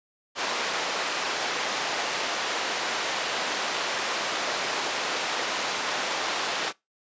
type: band-pass noise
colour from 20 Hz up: pink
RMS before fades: -29 dBFS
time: 0.35-6.73 s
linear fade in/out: 50 ms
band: 550 to 5800 Hz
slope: 12 dB/octave
effects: noise-tail reverb RT60 0.2 s tail -23 dB re dry + resampled to 16000 Hz